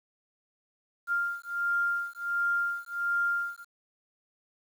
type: beating tone pair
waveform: sine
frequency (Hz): 1396.9 / 1398.3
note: F6 / F6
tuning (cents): 0 / +2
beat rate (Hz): 1.4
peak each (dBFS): -30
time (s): 1.07-3.65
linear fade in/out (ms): 50
effects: 9-bit